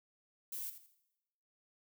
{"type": "noise with echo", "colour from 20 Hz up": "violet", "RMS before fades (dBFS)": -42, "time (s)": [0.52, 0.7], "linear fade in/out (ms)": 5, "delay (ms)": 82, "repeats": 3, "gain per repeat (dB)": -11, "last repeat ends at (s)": 0.946, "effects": ["noise-tail reverb RT60 0.9 s tail -17 dB re dry"]}